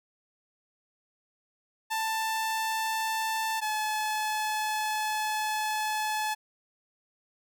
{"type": "tone pair in turn", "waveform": "sawtooth", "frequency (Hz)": [886, 858.8], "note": ["A5", "A5"], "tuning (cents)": [12, -42], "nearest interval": "minor second", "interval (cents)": 54, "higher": "first", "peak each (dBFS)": -24, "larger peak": "neither", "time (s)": [[1.9, 3.61], [3.61, 6.35]], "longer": "second", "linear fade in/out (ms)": 20, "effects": []}